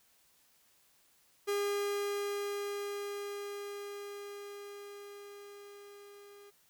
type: tone with level ramp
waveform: 45% pulse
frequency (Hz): 406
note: G#4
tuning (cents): -39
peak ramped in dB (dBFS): -30 to -53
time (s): 1.47-6.51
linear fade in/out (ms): 20
effects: white hiss -68 dBFS RMS until 6.69 s